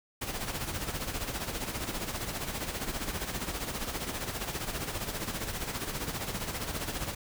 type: noise with tremolo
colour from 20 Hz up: pink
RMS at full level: -33 dBFS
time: 0.21-7.15 s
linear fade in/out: 10 ms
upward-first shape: sine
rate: 15 Hz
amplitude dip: 60%
effects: none